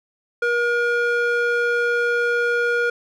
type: tone with band-pass filter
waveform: square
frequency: 476.6 Hz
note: A#4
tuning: 38 cents sharp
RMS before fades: -20 dBFS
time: 0.42-2.9 s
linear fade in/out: 5 ms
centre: 1100 Hz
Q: 4.7
effects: none